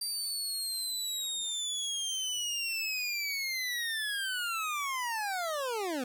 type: linear sweep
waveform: 25% pulse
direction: down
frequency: 4699 to 238.7 Hz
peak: -28 dBFS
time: 0.01-6.04 s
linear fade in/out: 5 ms
effects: 9-bit